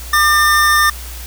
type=tone pair together; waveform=square; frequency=1200 / 1803.2 Hz; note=D6 / A6; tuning=+37 / +42 cents; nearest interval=perfect fifth; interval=705 cents; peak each=-13 dBFS; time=0.13-0.9 s; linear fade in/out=5 ms; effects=added 60 Hz sine -28 dBFS peak until 1.26 s + white hiss -33 dBFS RMS until 1.26 s